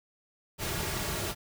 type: noise with comb filter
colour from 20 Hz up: pink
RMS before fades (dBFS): -33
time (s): 0.58-1.35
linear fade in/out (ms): 50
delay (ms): 3.9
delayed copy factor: -0.6
effects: none